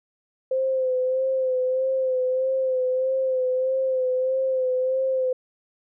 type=tone with vibrato; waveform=sine; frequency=518 Hz; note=C5; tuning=17 cents flat; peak=-20 dBFS; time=0.51-5.33 s; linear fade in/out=5 ms; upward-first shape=sine; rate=1.6 Hz; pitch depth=33 cents each way; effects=none